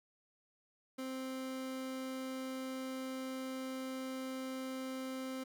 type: tone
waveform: 30% pulse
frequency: 261.6 Hz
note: C4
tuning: in tune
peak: -37 dBFS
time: 0.98-5.44 s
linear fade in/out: 10 ms
effects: none